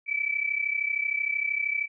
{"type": "tone pair together", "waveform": "sine", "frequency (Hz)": [2291, 2324], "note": ["D7", "D7"], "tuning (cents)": [-44, -19], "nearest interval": "unison", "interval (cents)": 25, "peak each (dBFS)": -28, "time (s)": [0.06, 1.88], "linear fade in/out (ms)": 50, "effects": []}